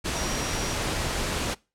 sine tone in noise, 5690 Hz, F8, 31 cents sharp, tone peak -37 dBFS, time 0.14-0.75 s, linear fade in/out 20 ms, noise pink, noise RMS -28 dBFS, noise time 0.04-1.55 s, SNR -12 dB, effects noise-tail reverb RT60 0.3 s tail -24 dB re dry + low-pass 9000 Hz 12 dB/octave

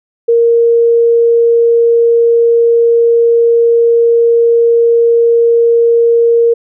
sine tone, 466.2 Hz, A#4, in tune, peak -5 dBFS, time 0.28-6.54 s, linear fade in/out 10 ms, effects none

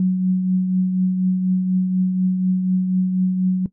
sine tone with tremolo, 185 Hz, F#3, in tune, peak -13 dBFS, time 0-3.66 s, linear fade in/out 2 ms, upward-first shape triangle, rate 4.1 Hz, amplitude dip 45%, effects noise-tail reverb RT60 0.1 s tail -17 dB re dry

